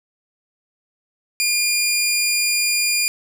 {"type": "tone", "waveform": "15% pulse", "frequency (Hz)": 2415, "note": "D7", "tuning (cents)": 48, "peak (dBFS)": -10, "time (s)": [1.4, 3.08], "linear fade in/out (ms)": 0, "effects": []}